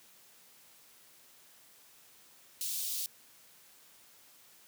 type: high-pass noise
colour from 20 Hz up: white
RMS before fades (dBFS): -36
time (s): 2.61-3.06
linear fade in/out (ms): 0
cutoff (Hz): 3400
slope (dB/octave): 24
effects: white hiss -60 dBFS RMS until 4.67 s + high-pass 100 Hz 12 dB/octave